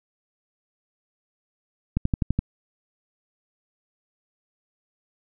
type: click train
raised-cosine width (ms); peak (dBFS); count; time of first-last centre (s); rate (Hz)
5; -9; 6; 1.97-2.39; 11.9
effects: none